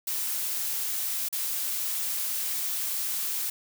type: noise with dropouts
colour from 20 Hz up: blue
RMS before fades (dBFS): -30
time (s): 0.07-3.5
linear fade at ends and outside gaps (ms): 5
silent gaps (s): 1.287-1.326
effects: none